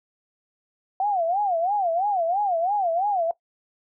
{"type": "tone with vibrato", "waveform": "sine", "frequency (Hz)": 740, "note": "F#5", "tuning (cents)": 0, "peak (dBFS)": -20, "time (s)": [1, 3.31], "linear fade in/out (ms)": 2, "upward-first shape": "sine", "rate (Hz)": 3, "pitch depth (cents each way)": 210, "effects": ["noise-tail reverb RT60 0.1 s tail -17 dB re dry"]}